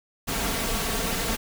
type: noise with comb filter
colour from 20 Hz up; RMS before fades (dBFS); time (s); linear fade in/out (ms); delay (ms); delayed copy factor
pink; -27; 0.27-1.37; 20; 4.4; +0.55
effects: none